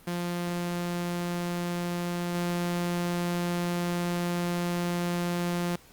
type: tone with level steps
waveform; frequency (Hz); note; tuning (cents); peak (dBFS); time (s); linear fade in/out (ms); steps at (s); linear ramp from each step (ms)
sawtooth; 174.61; F3; 0; -25 / -23; 0.07-5.76; 5; 2.34; 10
effects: pink hiss -55 dBFS RMS until 5.92 s + Opus 32 kbps